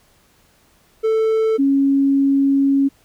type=tone pair in turn; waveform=triangle / sine; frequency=442 / 275.6 Hz; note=A4 / C#4; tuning=+8 / -10 cents; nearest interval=minor sixth; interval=818 cents; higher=first; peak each=-12 / -12 dBFS; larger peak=neither; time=1.03-1.58 / 1.58-2.89 s; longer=second; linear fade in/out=20 ms; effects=pink hiss -56 dBFS RMS until 3.04 s